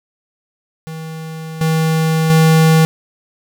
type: tone with level steps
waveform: square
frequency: 160 Hz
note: D#3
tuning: 49 cents sharp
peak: -26 / -13 / -8 dBFS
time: 0.87-2.85 s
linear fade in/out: 0 ms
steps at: 1.61 / 2.3 s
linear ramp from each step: 2 ms
effects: none